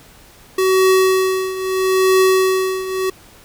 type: tone with tremolo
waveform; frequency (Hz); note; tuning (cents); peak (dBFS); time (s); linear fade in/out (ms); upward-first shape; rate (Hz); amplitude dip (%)
square; 377.1; F#4; +33; -10; 0.58-3.1; 5; triangle; 0.77; 80
effects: pink hiss -45 dBFS RMS until 3.44 s